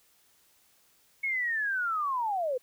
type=linear sweep; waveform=sine; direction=down; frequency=2206 to 480 Hz; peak=-27 dBFS; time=1.23-2.58 s; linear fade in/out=10 ms; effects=white hiss -65 dBFS RMS until 2.62 s